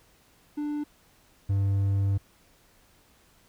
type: tone pair in turn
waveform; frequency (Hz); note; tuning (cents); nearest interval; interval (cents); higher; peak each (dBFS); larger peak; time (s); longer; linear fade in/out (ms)
triangle; 295.6 / 98.64; D4 / G2; +11 / +11; octave + perfect fifth; 1900; first; -26 / -20; second; 0.57-0.84 / 1.49-2.18; second; 10
effects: pink hiss -61 dBFS RMS until 3.48 s